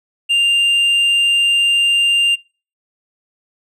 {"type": "tone with tanh clipping", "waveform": "triangle", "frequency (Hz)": 2794, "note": "F7", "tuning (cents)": 0, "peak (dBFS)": -12, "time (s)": [0.29, 2.36], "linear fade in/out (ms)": 20, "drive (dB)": 8, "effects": ["noise-tail reverb RT60 0.4 s tail -26 dB re dry"]}